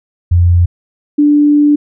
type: tone pair in turn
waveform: sine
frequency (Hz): 87.31 / 293.7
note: F2 / D4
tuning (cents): 0 / 0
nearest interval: octave + major sixth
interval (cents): 2100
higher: second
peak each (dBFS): -5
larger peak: neither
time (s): 0.31-0.66 / 1.18-1.76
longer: second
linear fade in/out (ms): 10
effects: none

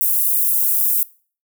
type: high-pass noise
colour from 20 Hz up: pink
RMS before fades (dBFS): -17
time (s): 0.01-1.03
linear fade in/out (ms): 0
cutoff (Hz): 12000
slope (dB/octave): 24
effects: noise-tail reverb RT60 0.4 s tail -21 dB re dry

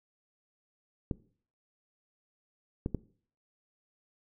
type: clicks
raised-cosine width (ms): 3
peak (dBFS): -18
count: 3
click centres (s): 1.112 / 2.861 / 2.947
effects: noise-tail reverb RT60 0.5 s tail -20 dB re dry

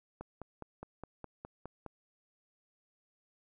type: click train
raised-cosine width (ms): 1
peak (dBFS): -29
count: 9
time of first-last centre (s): 0.21-1.863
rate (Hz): 4.84
effects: none

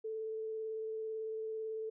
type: tone with vibrato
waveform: sine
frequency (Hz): 440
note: A4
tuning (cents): 0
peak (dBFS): -37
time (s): 0.04-1.9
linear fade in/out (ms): 10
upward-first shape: sine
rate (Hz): 18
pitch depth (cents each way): 11
effects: none

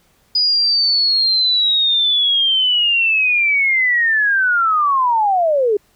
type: linear sweep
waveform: sine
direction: down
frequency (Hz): 4960 to 395.7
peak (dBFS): -12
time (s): 0.35-5.77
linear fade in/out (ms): 5
effects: pink hiss -57 dBFS RMS until 5.95 s

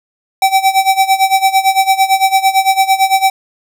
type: tone with tremolo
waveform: square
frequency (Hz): 771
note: G5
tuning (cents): -29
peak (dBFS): -6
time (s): 0.42-3.3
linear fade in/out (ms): 2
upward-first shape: sine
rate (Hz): 8.9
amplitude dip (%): 85
effects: none

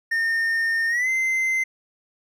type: tone with pitch glide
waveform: triangle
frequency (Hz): 1824 to 2071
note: A#6 to C7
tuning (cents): -38 to -18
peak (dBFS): -18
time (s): 0.11-1.64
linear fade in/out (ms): 10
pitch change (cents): +220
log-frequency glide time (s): 0.88-1.09
effects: none

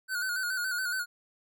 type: tone with vibrato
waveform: square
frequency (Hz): 1480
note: F#6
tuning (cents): 0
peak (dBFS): -30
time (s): 0.08-1.06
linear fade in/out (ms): 50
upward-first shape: square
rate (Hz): 7.1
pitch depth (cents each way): 52
effects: none

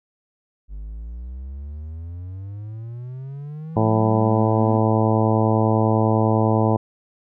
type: exponential sweep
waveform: triangle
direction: up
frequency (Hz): 49 to 246.9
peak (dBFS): -28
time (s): 0.68-4.81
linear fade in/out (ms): 50
type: harmonic tone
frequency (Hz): 110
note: A2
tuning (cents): 0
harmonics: 1 / 2 / 3 / 4 / 5 / 6 / 7 / 8 / 9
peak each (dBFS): -19 / -22 / -24 / -25 / -26 / -27 / -27 / -28 / -29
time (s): 3.76-6.77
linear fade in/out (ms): 10
effects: none

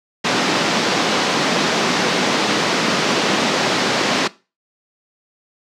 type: band-pass noise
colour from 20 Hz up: pink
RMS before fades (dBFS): -18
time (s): 0.24-4.28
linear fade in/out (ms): 10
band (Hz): 180 to 5800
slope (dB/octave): 24
effects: noise-tail reverb RT60 0.3 s tail -20 dB re dry

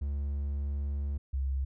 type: tone pair in turn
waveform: triangle / sine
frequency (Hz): 70.8 / 67.15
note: C#2 / C2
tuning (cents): +37 / +46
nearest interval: minor second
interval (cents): 91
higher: first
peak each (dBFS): -28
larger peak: neither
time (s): 0.01-1.18 / 1.33-1.65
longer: first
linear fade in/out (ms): 10
effects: none

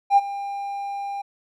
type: tone with ADSR envelope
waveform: triangle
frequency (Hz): 800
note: G5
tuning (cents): +35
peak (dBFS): -6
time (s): 0.1-1.22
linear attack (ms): 68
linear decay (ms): 32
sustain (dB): -19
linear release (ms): 10
effects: tanh soft clip ceiling -8 dBFS

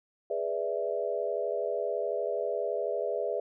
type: chord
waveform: sine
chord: E dominant seventh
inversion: first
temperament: equal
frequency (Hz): 415.3 / 493.9 / 587.3 / 659.3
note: G#4 / B4 / D5 / E5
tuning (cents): 0 / 0 / 0 / 0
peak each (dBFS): -34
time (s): 0.3-3.4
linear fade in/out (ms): 5
effects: none

